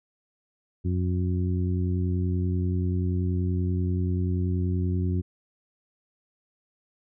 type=harmonic tone; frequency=90.4 Hz; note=F#2; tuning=40 cents flat; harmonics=1 / 2 / 3 / 4; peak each=-24 / -30 / -34 / -36 dBFS; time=0.84-5.22 s; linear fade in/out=20 ms; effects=none